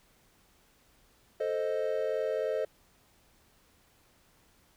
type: chord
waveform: triangle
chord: A diminished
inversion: none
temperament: equal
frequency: 440 / 523.3 / 622.3 Hz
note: A4 / C5 / Eb5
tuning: 0 / 0 / 0 cents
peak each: -31 dBFS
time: 1.4-2.65 s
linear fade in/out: 5 ms
effects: pink hiss -65 dBFS RMS until 4.76 s